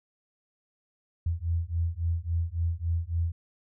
sine beating tone pair, 82.41 / 86.01 Hz, E2 / F2, 0 / -26 cents, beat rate 3.6 Hz, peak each -29 dBFS, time 1.26-3.32 s, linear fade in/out 5 ms, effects none

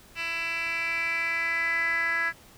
10% pulse tone with band-pass filter sweep, 333 Hz, E4, 18 cents sharp, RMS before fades -28 dBFS, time 0.15-2.33 s, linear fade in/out 50 ms, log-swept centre 2800 to 1800 Hz, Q 6.2, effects pink hiss -53 dBFS RMS until 2.57 s

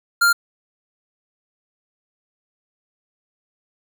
square tone, 1396.9 Hz, F6, in tune, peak -13 dBFS, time 0.21-0.33 s, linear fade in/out 10 ms, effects 8-bit

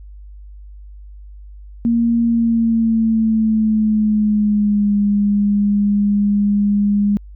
sine tone with pitch glide, 233.1 to 204.1 Hz, A#3 to G#3, 0 to -30 cents, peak -12 dBFS, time 1.85-7.17 s, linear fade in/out 0 ms, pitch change -230 cents, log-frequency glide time 2.24-4.95 s, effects added 50 Hz sine -34 dBFS peak until 7.35 s

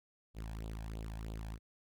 sawtooth tone with flanger, 54.6 Hz, A1, 13 cents flat, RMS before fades -43 dBFS, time 0.34-1.59 s, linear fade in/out 50 ms, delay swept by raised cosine 0.25 to 1.25 ms, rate 3.1 Hz, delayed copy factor +0.75, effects none

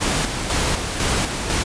pink noise with tremolo, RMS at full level -20 dBFS, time 0-1.64 s, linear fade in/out 20 ms, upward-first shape square, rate 2 Hz, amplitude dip 45%, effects resampled to 22050 Hz

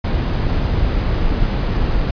brown noise, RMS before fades -17 dBFS, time 0.04-2.11 s, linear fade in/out 5 ms, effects resampled to 11025 Hz

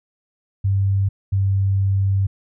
sine tone pair in turn, 98 / 97.58 Hz, G2 / G2, 0 / -7 cents, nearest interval unison, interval 7 cents, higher first, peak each -15 / -15 dBFS, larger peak neither, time 0.64-1.09 / 1.32-2.27 s, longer second, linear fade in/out 10 ms, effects none

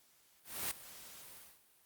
white noise with ADSR envelope, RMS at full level -36 dBFS, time 0.44-1.62 s, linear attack 270 ms, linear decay 4 ms, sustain -17 dB, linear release 260 ms, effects white hiss -68 dBFS RMS until 1.85 s + Opus 48 kbps

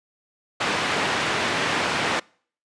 white band-pass noise, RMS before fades -24 dBFS, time 0.6-2.2 s, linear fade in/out 10 ms, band 120 to 2400 Hz, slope 12 dB/octave, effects noise-tail reverb RT60 0.5 s tail -26 dB re dry + resampled to 22050 Hz

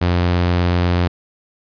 sawtooth tone, 88.1 Hz, F2, 16 cents sharp, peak -10 dBFS, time 0.01-1.08 s, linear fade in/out 10 ms, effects resampled to 11025 Hz

